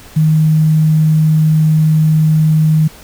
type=tone with quantisation; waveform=sine; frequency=156.1 Hz; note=D#3; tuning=6 cents sharp; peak=-7 dBFS; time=0.16-2.88 s; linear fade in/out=10 ms; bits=6; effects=pink hiss -38 dBFS RMS until 3.03 s